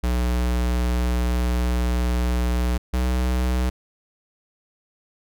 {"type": "tone pair in turn", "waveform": "square", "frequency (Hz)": [60.8, 62.47], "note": ["B1", "B1"], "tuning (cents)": [-26, 20], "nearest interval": "unison", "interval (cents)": 46, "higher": "second", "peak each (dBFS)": -20, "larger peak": "neither", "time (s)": [[0.03, 2.78], [2.93, 3.7]], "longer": "first", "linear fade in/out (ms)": 10, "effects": []}